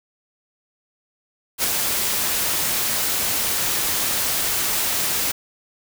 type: noise with ADSR envelope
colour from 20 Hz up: white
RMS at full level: -18 dBFS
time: 1.58-5.32 s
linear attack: 59 ms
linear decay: 5 ms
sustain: -4 dB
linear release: 10 ms
effects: none